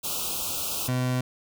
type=band-stop noise; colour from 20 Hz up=white; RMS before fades=-30 dBFS; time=0.03-0.89 s; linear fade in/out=20 ms; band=1400 to 2500 Hz; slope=96 dB/octave
type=tone; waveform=30% pulse; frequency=126.5 Hz; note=B2; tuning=42 cents sharp; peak=-21 dBFS; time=0.88-1.21 s; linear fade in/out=5 ms
effects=none